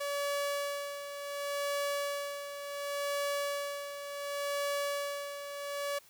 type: tone with tremolo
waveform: sawtooth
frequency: 570 Hz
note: C#5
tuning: 48 cents sharp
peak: -27 dBFS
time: 0-5.99 s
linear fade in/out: 10 ms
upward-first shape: sine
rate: 0.69 Hz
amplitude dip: 65%
effects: white hiss -60 dBFS RMS until 6.09 s